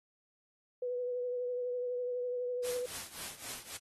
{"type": "tone with vibrato", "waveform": "sine", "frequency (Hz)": 493.9, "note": "B4", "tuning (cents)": 0, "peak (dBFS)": -33, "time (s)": [0.82, 2.86], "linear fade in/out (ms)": 5, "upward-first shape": "triangle", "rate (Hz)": 12, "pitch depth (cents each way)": 26}
{"type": "noise with tremolo", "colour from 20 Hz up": "white", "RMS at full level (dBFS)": -40, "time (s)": [2.63, 3.78], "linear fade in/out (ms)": 20, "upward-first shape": "triangle", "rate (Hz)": 3.7, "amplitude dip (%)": 85}
{"effects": ["AAC 32 kbps"]}